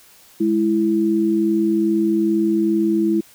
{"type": "tone pair together", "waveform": "sine", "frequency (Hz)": [208.8, 331.2], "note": ["G#3", "E4"], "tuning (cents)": [10, 8], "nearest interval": "minor sixth", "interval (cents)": 798, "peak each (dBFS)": [-20, -16], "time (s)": [0.4, 3.21], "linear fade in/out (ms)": 10, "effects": ["white hiss -49 dBFS RMS until 3.34 s"]}